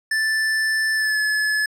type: tone with pitch glide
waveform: square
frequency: 1760 to 1716.8 Hz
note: A6 to A6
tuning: 0 to -43 cents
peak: -19 dBFS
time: 0.11-1.66 s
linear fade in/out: 5 ms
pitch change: -43 cents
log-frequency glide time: 0.94-1.19 s
effects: low-pass 10000 Hz 12 dB/octave